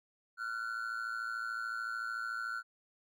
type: ring-modulated tone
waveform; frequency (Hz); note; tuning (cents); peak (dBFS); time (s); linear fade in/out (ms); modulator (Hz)
triangle; 1433; F6; +44; -31; 0.37-2.63; 50; 56.8
effects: none